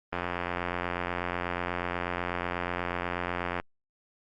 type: click train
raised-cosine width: 0.5 ms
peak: -15 dBFS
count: 307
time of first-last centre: 0.13-3.599 s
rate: 88.2 Hz
effects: Opus 32 kbps